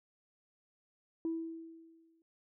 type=tone with exponential decay; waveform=sine; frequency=327.7 Hz; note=E4; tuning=10 cents flat; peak=-30 dBFS; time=1.25-2.22 s; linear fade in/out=1 ms; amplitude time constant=210 ms; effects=tanh soft clip ceiling -28 dBFS

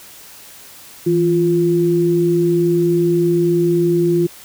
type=tone pair together; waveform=sine; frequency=164.81 / 347.2 Hz; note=E3 / F4; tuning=0 / -10 cents; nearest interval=octave + minor second; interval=1290 cents; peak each=-18 / -13 dBFS; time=1.06-4.27 s; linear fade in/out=10 ms; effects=white hiss -40 dBFS RMS until 4.44 s

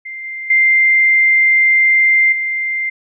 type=tone with level steps; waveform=sine; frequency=2093 Hz; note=C7; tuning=in tune; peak=-25 / -23 / -8 / -16 dBFS; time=0.05-2.9 s; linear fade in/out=10 ms; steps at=0.24 / 0.5 / 2.32 s; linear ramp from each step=5 ms; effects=none

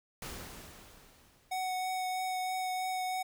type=noise with exponential decay; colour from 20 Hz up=pink; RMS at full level=-41 dBFS; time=0.22-2.16 s; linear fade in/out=2 ms; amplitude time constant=420 ms
type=tone with vibrato; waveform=square; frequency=743 Hz; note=F#5; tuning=7 cents sharp; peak=-33 dBFS; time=1.51-3.23 s; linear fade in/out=10 ms; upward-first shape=triangle; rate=3.1 Hz; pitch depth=12 cents each way
effects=none

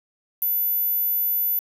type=tone; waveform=sine; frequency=14000 Hz; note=A9; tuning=10 cents flat; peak=-17 dBFS; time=0.42-1.59 s; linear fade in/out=0 ms; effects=tanh soft clip ceiling -19 dBFS + 8-bit

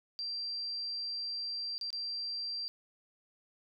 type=tone with dropouts; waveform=sine; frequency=4715 Hz; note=D8; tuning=6 cents sharp; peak=-35 dBFS; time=0.19-2.68 s; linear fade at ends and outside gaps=0 ms; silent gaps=1.78-1.812 / 1.904-1.929 s; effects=none

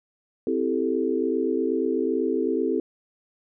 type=chord; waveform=sine; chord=A minor seventh; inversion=first; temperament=equal with one note detuned; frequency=260.7 / 329.6 / 392 / 440 Hz; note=C4 / E4 / G4 / A4; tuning=-6 / 0 / 0 / 0 cents; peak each=-27 dBFS; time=0.47-2.8 s; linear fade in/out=2 ms; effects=none

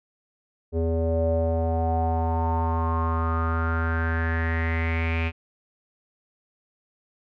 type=tone with low-pass filter sweep; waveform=square; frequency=82.1 Hz; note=E2; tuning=6 cents flat; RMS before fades=-24 dBFS; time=0.72-5.32 s; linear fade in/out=50 ms; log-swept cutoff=470 to 2500 Hz; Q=7.4; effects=none

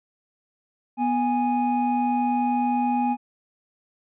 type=tone pair together; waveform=triangle; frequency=245.8 / 826.8 Hz; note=B3 / G#5; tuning=-8 / -8 cents; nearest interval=octave + major sixth; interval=2100 cents; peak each=-21 dBFS; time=0.97-3.17 s; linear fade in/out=50 ms; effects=resampled to 8000 Hz

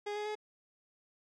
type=tone with pitch steps; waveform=30% pulse; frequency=413.2 / 418.7 / 424.3 Hz; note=G#4 / G#4 / G#4; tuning=-9 / +14 / +37 cents; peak=-33 dBFS; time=0.06-0.354 s; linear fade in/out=10 ms; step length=98 ms; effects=low-pass 5000 Hz 12 dB/octave

